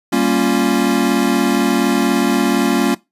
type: chord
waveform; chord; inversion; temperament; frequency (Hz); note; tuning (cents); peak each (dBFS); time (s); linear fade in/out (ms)
square; G half-diminished seventh; none; equal; 196 / 233.1 / 277.2 / 349.2; G3 / Bb3 / Db4 / F4; 0 / 0 / 0 / 0; -22 / -18 / -18 / -20; 0.12-2.95; 10
effects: noise-tail reverb RT60 0.2 s tail -20 dB re dry + resampled to 32000 Hz